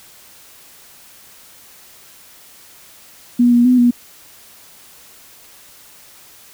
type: tone with pitch steps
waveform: sine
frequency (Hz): 242.3 / 239.6 / 250.9 / 241.7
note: B3 / A#3 / B3 / B3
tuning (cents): -33 / +48 / +28 / -37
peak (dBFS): -8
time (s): 3.39-3.91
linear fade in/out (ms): 10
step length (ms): 130
effects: white hiss -44 dBFS RMS until 6.53 s

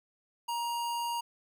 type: tone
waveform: square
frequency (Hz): 943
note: A#5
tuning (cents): +20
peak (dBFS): -32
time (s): 0.48-1.21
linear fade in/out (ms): 10
effects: none

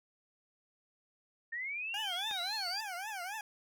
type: linear sweep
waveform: sine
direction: up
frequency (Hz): 1808 to 4819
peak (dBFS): -36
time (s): 1.52-2.81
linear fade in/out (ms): 10
type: tone with vibrato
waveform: 20% pulse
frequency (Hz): 784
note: G5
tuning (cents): 0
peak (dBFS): -34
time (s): 1.94-3.41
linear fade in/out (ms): 2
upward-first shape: triangle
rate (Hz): 3.7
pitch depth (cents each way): 240
type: click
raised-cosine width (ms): 0.3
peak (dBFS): -29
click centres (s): 2.312
effects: none

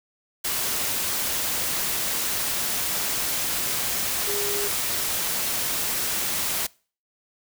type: tone in noise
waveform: sine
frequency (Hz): 407.4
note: G#4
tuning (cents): -33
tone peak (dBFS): -30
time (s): 4.27-4.68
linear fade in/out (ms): 10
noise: white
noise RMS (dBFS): -26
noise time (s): 0.44-6.67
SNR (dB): -7
effects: noise-tail reverb RT60 0.4 s tail -24 dB re dry

